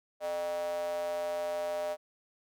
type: tone with high-pass filter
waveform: square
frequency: 86.8 Hz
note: F2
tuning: 10 cents flat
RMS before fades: -34 dBFS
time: 0.2-1.97 s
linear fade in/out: 50 ms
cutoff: 630 Hz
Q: 9.1
effects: none